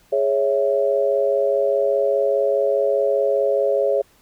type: chord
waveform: sine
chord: C# minor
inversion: second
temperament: equal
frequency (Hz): 415.3 / 554.4 / 659.3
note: G#4 / C#5 / E5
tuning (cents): 0 / 0 / 0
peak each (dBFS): -21 / -18 / -24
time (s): 0.12-4.02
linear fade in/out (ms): 10
effects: pink hiss -56 dBFS RMS until 4.21 s